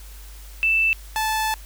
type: tone pair in turn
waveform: sine / sawtooth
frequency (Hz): 2651 / 873.2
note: E7 / A5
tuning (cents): +9 / -13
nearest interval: octave + perfect fifth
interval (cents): 1922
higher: first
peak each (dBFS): -16 / -17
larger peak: first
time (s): 0.63-0.93 / 1.16-1.54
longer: second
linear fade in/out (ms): 0
effects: added 50 Hz sine -38 dBFS peak until 1.65 s + white hiss -47 dBFS RMS until 1.65 s